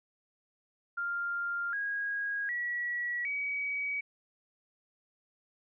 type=tone with pitch steps; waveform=sine; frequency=1396.9 / 1642.1 / 1930.4 / 2269 Hz; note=F6 / G#6 / B6 / C#7; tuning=0 / -20 / -40 / +40 cents; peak=-31 dBFS; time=0.97-4.01 s; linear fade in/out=10 ms; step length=760 ms; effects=none